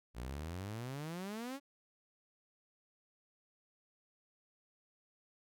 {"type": "exponential sweep", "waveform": "sawtooth", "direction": "up", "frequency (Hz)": [56.1, 286.2], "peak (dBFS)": -37, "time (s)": [0.14, 1.6], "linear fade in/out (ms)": 50, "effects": []}